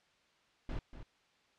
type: noise with echo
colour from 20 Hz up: brown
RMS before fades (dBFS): -38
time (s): 0.69-0.79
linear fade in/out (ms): 2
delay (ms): 240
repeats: 1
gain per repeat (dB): -10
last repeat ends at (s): 1.03
effects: white hiss -70 dBFS RMS until 1.58 s + low-pass 4000 Hz 12 dB/octave